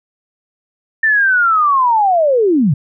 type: linear sweep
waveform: sine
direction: down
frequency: 1800 to 123.47 Hz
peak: -9 dBFS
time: 1.03-2.74 s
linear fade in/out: 5 ms
effects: none